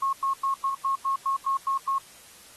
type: tone bursts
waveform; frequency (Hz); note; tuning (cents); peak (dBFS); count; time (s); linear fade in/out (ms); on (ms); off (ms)
sine; 1087; C#6; -34; -22; 10; 0.02-1.984; 5; 110; 96
effects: white hiss -50 dBFS RMS until 2.56 s + AAC 32 kbps